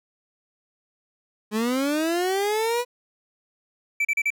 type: linear sweep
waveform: 30% pulse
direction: up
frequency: 207.7 to 493.9 Hz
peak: -19 dBFS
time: 1.51-2.85 s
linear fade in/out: 50 ms
type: tone bursts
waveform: triangle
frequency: 2322 Hz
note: D7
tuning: 20 cents flat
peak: -18 dBFS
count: 4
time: 4-4.304 s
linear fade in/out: 5 ms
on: 49 ms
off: 36 ms
effects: none